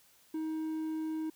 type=tone; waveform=triangle; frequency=315.7 Hz; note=D#4; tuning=25 cents sharp; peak=-31 dBFS; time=0.34-1.3 s; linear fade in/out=5 ms; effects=white hiss -64 dBFS RMS until 1.35 s